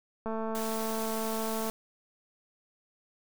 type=click train; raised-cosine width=1 ms; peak=-22 dBFS; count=320; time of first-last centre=0.26-1.697 s; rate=222 Hz
type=noise; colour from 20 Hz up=white; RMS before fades=-40 dBFS; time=0.55-1.7 s; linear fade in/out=0 ms
effects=none